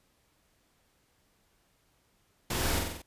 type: noise with echo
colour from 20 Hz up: pink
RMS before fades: -32 dBFS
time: 2.5-2.79 s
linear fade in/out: 5 ms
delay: 46 ms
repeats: 5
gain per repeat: -3 dB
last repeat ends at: 3.02 s
effects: pink hiss -70 dBFS RMS until 3.06 s + resampled to 32000 Hz